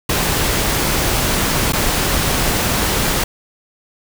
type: noise with dropouts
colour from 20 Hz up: pink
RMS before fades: -17 dBFS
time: 0.09-3.24 s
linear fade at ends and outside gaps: 5 ms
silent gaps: 1.724-1.732 s
effects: none